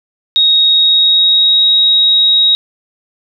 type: tone with pitch glide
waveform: sine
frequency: 3761 to 3794 Hz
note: A#7 to A#7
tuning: +15 to +30 cents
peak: -6 dBFS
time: 0.36-2.55 s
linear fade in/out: 0 ms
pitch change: +15 cents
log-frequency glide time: 0.67-1.64 s
effects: none